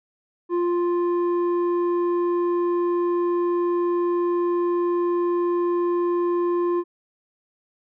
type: tone with low-pass filter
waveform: square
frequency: 349.2 Hz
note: F4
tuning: in tune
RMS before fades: -22 dBFS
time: 0.49-6.84 s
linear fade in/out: 50 ms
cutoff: 780 Hz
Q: 4.8
effects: none